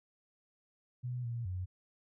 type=tone with pitch steps; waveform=sine; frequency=124 / 118 / 91.6 Hz; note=B2 / A#2 / F#2; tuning=+7 / +22 / -17 cents; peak=-35 dBFS; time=1.03-1.66 s; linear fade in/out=20 ms; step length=210 ms; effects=none